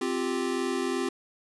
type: chord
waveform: square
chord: C suspended fourth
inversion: none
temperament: equal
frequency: 261.6 / 349.2 / 392 Hz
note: C4 / F4 / G4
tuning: 0 / 0 / 0 cents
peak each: -32 dBFS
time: 0.01-1.09 s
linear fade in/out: 5 ms
effects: resampled to 24000 Hz